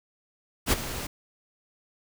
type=noise with ADSR envelope; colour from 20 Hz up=pink; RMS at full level=-20 dBFS; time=0.66-1.07 s; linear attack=64 ms; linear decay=19 ms; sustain=-14 dB; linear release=6 ms; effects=none